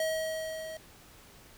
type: tone with level ramp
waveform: square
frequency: 637 Hz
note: D#5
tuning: 41 cents sharp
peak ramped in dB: -28 to -40 dBFS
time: 0-0.77 s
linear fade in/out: 2 ms
effects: pink hiss -55 dBFS RMS until 1.57 s